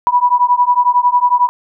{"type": "beating tone pair", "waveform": "sine", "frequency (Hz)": [975, 986], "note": ["B5", "B5"], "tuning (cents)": [-23, -3], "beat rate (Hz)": 11, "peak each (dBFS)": -12, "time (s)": [0.07, 1.49], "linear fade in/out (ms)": 0, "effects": []}